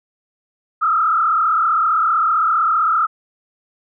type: tone with frequency modulation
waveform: sine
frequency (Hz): 1298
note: E6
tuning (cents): -27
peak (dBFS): -13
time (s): 0.81-3.07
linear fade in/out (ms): 20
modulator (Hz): 35.4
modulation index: 2
effects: none